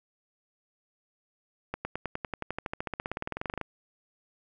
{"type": "accelerating click train", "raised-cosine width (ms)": 0.5, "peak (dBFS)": -17, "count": 29, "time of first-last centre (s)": [1.74, 3.613], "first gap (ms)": 110, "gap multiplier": 0.96, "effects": []}